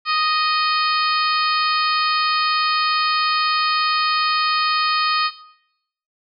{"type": "harmonic tone", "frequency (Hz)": 622.3, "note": "D#5", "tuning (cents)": 0, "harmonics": [2, 3, 4, 5, 6, 7, 8], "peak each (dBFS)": [-19, -28, -25, -30, -33, -25, -28], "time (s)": [0.05, 5.31], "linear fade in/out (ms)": 50, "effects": ["noise-tail reverb RT60 0.8 s tail -17 dB re dry"]}